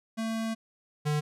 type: tone pair in turn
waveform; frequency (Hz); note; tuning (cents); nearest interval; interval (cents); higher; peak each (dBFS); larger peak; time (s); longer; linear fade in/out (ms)
square; 224.1 / 149.57; A3 / D3; +32 / +32; perfect fifth; 700; first; -30 / -26; second; 0.17-0.55 / 1.05-1.21; first; 20
effects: low-pass 11000 Hz 12 dB/octave